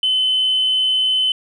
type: tone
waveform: sine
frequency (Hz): 3041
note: F#7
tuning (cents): +47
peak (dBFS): -13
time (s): 0.03-1.32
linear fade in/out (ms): 2
effects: tanh soft clip ceiling -10 dBFS